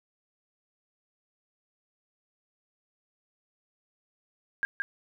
sine tone with echo, 1615 Hz, G#6, 49 cents flat, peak -24 dBFS, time 4.63-4.65 s, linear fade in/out 0 ms, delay 170 ms, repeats 1, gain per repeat -3 dB, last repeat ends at 4.82 s, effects none

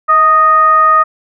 sine tone with frequency modulation, 1244.5 Hz, D#6, in tune, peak -5 dBFS, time 0.08-1.04 s, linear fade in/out 20 ms, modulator 607 Hz, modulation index 0.4, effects none

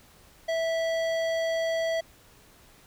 triangle tone with hard clipping, 656 Hz, E5, 9 cents flat, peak -27 dBFS, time 0.48-2.01 s, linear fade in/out 10 ms, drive 18 dB, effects pink hiss -56 dBFS RMS until 2.86 s

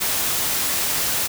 white noise, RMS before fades -22 dBFS, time 0-1.28 s, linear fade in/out 20 ms, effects none

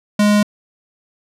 square tone, 207.7 Hz, G#3, in tune, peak -11 dBFS, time 0.19-0.43 s, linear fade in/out 5 ms, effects low-pass 11000 Hz 12 dB/octave

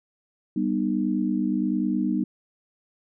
sine chord, G augmented, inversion none, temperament just, 196 / 245 / 306.2 Hz, G3 / B3 / D#4, 0 / -14 / -28 cents, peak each -26 dBFS, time 0.56-2.24 s, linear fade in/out 5 ms, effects none

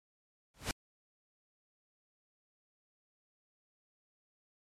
pink noise with exponential growth, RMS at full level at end -30 dBFS, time 0.54-0.71 s, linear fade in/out 1 ms, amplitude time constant 35 ms, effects low-pass 10000 Hz 12 dB/octave + MP3 64 kbps

